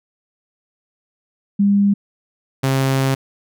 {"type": "tone pair in turn", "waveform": ["sine", "sawtooth"], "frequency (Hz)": [201.1, 134.22], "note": ["G3", "C3"], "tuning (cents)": [44, 45], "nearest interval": "perfect fifth", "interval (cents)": 699, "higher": "first", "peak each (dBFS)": -11, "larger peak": "neither", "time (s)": [[1.59, 1.94], [2.63, 3.15]], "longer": "second", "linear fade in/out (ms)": 10, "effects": []}